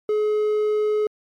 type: tone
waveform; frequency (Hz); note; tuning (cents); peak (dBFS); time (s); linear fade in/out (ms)
triangle; 424.4; G#4; +38; -16; 0.09-1.07; 2
effects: MP3 96 kbps